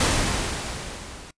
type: noise with level ramp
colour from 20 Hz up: pink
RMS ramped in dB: -19 to -42 dBFS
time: 0-1.31 s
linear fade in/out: 5 ms
effects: noise-tail reverb RT60 0.1 s tail -22 dB re dry + resampled to 22050 Hz